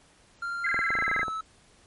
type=tone with pitch glide; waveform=triangle; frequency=1389 to 1303.5 Hz; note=F6 to E6; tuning=-10 to -20 cents; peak=-28 dBFS; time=0.42-1.41 s; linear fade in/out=5 ms; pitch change=-110 cents; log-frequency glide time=0.65-1.15 s
type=tone with vibrato; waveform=sine; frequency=1831 Hz; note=A#6; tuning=32 cents flat; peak=-25 dBFS; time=0.64-1.24 s; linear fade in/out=5 ms; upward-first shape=square; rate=20 Hz; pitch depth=200 cents each way
type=clicks; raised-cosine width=1 ms; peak=-21 dBFS; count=12; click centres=0.744 / 0.791 / 0.905 / 0.953 / 0.988 / 1.024 / 1.08 / 1.114 / 1.163 / 1.194 / 1.231 / 1.282 s
effects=pink hiss -59 dBFS RMS until 1.86 s + MP3 48 kbps